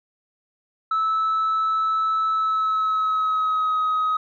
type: tone with pitch glide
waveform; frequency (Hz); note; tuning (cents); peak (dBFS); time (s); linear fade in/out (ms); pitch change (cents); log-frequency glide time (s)
sine; 1307 to 1263.2; E6 to D#6; -15 to +26; -17; 0.91-4.17; 5; -59; 2.31-3.79
effects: tanh soft clip ceiling -17 dBFS